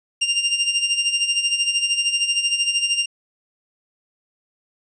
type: tone with tremolo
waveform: sawtooth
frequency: 2794 Hz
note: F7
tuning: in tune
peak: -12 dBFS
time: 0.21-3.06 s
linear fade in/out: 10 ms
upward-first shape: sine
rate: 13 Hz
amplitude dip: 65%
effects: resampled to 22050 Hz